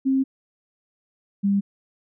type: tone pair in turn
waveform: sine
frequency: 266.8 / 199.44 Hz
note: C4 / G3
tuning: +34 / +30 cents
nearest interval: perfect fourth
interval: 504 cents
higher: first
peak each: -17 dBFS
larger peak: neither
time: 0.05-0.24 / 1.43-1.61 s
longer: first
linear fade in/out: 20 ms
effects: none